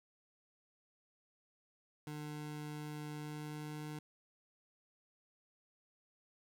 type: tone with pitch glide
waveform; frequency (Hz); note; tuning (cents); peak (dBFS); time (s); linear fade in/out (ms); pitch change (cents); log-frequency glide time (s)
25% pulse; 150.1 to 151.41; D3 to D#3; +38 to -47; -39; 2.07-3.99; 2; +15; 3.07-3.84
effects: 12-bit